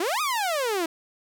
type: exponential two-way sweep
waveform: sawtooth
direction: up then down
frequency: 316.4 to 1277 to 316.4 Hz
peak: -20 dBFS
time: 0-0.86 s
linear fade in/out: 5 ms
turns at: 0.21 s
effects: none